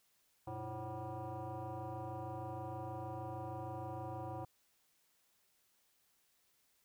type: tone with frequency modulation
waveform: sine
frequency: 315.3 Hz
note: D#4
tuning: 23 cents sharp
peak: -40 dBFS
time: 0.47-4.45 s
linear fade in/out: 5 ms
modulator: 219 Hz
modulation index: 3
effects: tanh soft clip ceiling -36 dBFS + white hiss -75 dBFS RMS until 6.84 s